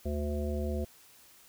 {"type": "harmonic tone with a mistuned harmonic", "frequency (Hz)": 73.42, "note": "D2", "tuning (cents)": 0, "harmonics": [1, 3, 5, 7, 9], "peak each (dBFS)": [-32, -37, -39, -40, -42], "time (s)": [0.05, 0.85], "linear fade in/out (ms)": 10, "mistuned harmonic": 1, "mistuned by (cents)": 44, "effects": ["white hiss -58 dBFS RMS until 1.48 s"]}